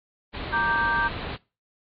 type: low-pass noise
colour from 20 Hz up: pink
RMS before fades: -34 dBFS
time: 0.33-1.37 s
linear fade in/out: 20 ms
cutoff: 4300 Hz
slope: 96 dB/octave
type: chord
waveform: sine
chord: G minor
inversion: first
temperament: equal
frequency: 932.3 / 1174.7 / 1568 Hz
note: Bb5 / D6 / G6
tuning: 0 / 0 / 0 cents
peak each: -26 / -29 / -23 dBFS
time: 0.52-1.09 s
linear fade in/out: 20 ms
effects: noise-tail reverb RT60 0.3 s tail -21 dB re dry + AAC 32 kbps